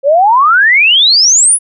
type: exponential sweep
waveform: sine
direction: up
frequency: 530 to 10550 Hz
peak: -4 dBFS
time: 0.03-1.59 s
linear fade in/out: 50 ms
effects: none